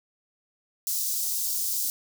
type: high-pass noise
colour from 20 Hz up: white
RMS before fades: -28 dBFS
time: 0.87-1.9 s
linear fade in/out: 0 ms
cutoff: 4900 Hz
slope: 24 dB/octave
effects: none